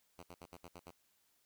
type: tone bursts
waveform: 5% pulse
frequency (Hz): 87.31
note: F2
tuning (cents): 0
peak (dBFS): -39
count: 7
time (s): 0.18-0.91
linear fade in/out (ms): 10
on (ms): 52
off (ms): 61
effects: white hiss -75 dBFS RMS until 1.45 s